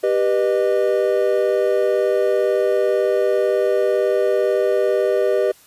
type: chord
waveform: triangle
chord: G augmented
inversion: none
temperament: just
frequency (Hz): 392 / 490 / 612.5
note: G4 / B4 / D#5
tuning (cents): 0 / -14 / -27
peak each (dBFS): -17 / -18 / -18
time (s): 0.03-5.52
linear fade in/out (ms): 10
effects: white hiss -50 dBFS RMS until 5.66 s + resampled to 32000 Hz